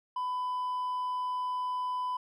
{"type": "tone with hard clipping", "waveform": "sine", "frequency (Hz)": 1000, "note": "B5", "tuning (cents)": 21, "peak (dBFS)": -31, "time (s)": [0.16, 2.17], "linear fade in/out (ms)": 5, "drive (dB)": 2, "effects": []}